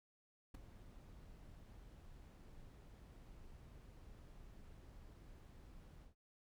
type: noise with ADSR envelope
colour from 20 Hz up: brown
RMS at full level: -44 dBFS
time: 0.54-6.15 s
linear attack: 9 ms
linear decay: 6 ms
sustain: -14 dB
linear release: 130 ms
effects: none